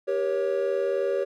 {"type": "chord", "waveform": "triangle", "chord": "G diminished", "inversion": "none", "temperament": "equal with one note detuned", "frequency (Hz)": [392, 475.4, 554.4], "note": ["G4", "Bb4", "Db5"], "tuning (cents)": [0, 34, 0], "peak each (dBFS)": [-25, -27, -24], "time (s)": [0.07, 1.25], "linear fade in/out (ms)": 20, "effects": ["tanh soft clip ceiling -13 dBFS"]}